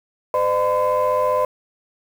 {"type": "tone cluster", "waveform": "sine", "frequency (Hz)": [510, 605, 1017], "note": ["C5", "D#5", "C6"], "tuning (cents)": [-44, -49, -50], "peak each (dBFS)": -19, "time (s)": [0.34, 1.45], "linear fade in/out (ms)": 2, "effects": ["tanh soft clip ceiling -11 dBFS", "7-bit"]}